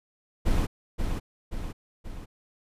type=noise with echo; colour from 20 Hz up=brown; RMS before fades=-23 dBFS; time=0.45-0.67 s; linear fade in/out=20 ms; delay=530 ms; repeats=3; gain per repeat=-5 dB; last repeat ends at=2.26 s; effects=resampled to 32000 Hz